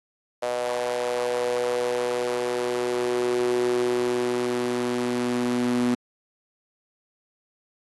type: tone with high-pass filter sweep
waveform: sawtooth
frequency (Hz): 122.6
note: B2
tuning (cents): -12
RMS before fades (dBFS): -25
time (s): 0.42-5.95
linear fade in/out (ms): 10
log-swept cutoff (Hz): 580 to 260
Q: 5.6
effects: AAC 32 kbps